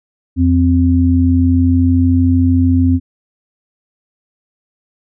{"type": "tone pair together", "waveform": "sine", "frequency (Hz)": [86.8, 260.1], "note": ["F2", "C4"], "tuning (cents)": [-10, -10], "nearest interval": "octave + perfect fifth", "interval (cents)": 1900, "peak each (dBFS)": -11, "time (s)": [0.36, 3], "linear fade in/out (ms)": 50, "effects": []}